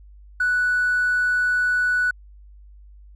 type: tone with hard clipping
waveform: sine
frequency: 1480 Hz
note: F#6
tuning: in tune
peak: -18 dBFS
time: 0.4-2.11 s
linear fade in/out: 5 ms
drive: 1 dB
effects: added 50 Hz sine -43 dBFS peak until 3.15 s